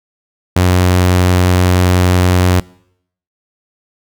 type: tone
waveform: sawtooth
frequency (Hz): 90.6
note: F#2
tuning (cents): -36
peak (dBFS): -4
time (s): 0.56-2.6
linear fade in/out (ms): 5
effects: noise-tail reverb RT60 0.7 s tail -23 dB re dry